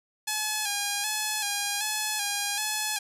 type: tone with vibrato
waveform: 5% pulse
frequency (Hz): 834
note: G#5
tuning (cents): +7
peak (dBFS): -15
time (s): 0.27-2.99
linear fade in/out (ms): 10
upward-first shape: square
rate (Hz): 1.3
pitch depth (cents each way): 44
effects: none